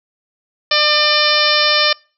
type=harmonic tone; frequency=599 Hz; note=D5; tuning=34 cents sharp; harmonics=1 / 2 / 3 / 4 / 5 / 6 / 7 / 8 / 9; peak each=-20 / -20 / -20 / -20 / -20 / -20 / -20 / -20 / -20 dBFS; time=0.71-1.93 s; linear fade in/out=5 ms; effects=noise-tail reverb RT60 0.4 s tail -26 dB re dry